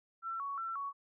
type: tone with vibrato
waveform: sine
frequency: 1226 Hz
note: D#6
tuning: 26 cents flat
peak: -36 dBFS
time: 0.22-0.93 s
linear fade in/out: 50 ms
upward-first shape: square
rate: 2.8 Hz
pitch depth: 160 cents each way
effects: none